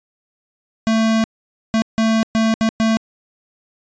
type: tone bursts at uneven times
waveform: square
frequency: 222.8 Hz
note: A3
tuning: 22 cents sharp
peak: -14 dBFS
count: 6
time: 0.87-1.24 / 1.74-1.82 / 1.98-2.23 / 2.35-2.54 / 2.61-2.69 / 2.8-2.97 s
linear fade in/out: 0 ms
effects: resampled to 16000 Hz